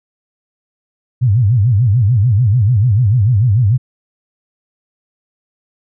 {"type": "tone with vibrato", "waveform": "sine", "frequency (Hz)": 111.8, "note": "A2", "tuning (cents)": 28, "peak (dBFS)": -8, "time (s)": [1.21, 3.78], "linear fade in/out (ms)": 20, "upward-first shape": "sine", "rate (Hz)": 6.8, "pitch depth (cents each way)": 260, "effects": []}